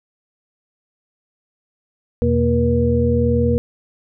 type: tone cluster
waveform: sine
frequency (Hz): 83.2 / 124.2 / 233.9 / 478.9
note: E2 / B2 / A#3 / A#4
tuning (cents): +17 / +10 / +6 / +47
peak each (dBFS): -19 / -21 / -19 / -18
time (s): 2.22-3.58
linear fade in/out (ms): 0
effects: none